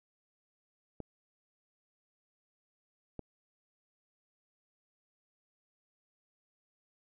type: clicks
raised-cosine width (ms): 2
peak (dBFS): -27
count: 2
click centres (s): 1.003 / 3.193
effects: none